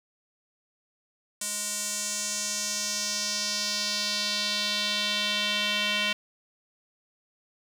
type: tone with band-pass filter sweep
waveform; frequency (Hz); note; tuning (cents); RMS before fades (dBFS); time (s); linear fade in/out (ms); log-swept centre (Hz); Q
square; 207.7; G#3; 0; -29; 1.41-6.13; 5; 8300 to 2900; 2.5
effects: 8-bit